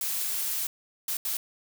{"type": "noise bursts at uneven times", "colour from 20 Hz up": "blue", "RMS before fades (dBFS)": -30, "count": 3, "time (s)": [[0.01, 0.67], [1.08, 1.17], [1.25, 1.37]], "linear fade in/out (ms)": 2, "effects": []}